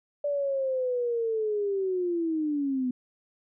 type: linear sweep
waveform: sine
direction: down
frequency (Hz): 583 to 246.9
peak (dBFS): -25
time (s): 0.24-2.91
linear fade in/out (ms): 5
effects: none